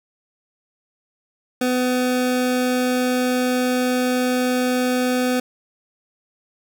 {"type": "tone", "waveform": "25% pulse", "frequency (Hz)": 251.3, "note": "B3", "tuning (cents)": 30, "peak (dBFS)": -14, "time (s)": [1.61, 5.4], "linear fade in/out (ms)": 5, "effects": []}